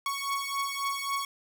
sawtooth beating tone pair, 1108.7 / 1112.4 Hz, C#6 / C#6, 0 / +6 cents, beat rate 3.7 Hz, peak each -29 / -29 dBFS, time 0.06-1.25 s, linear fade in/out 2 ms, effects none

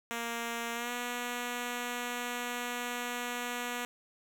5% pulse tone with pitch glide, 233.4 to 243.2 Hz, A#3 to B3, +2 to -26 cents, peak -23 dBFS, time 0.11-3.85 s, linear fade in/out 0 ms, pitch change +72 cents, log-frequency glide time 0.74-0.91 s, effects 10-bit

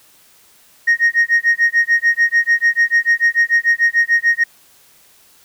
sine tone with tremolo, 1864.7 Hz, A#6, in tune, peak -6 dBFS, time 0.87-4.44 s, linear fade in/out 10 ms, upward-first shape sine, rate 6.8 Hz, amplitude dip 100%, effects tanh soft clip ceiling -7 dBFS + white hiss -50 dBFS RMS until 5.44 s

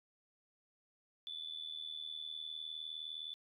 sine tone with amplitude modulation, 3488 Hz, A7, 16 cents flat, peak -38 dBFS, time 1.27-3.34 s, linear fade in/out 0 ms, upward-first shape sine, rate 79.7 Hz, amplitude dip 80%, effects tanh soft clip ceiling -34 dBFS

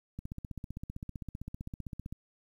click train, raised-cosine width 5 ms, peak -27 dBFS, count 31, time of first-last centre 0.19-2.125 s, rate 15.5 Hz, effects 10-bit

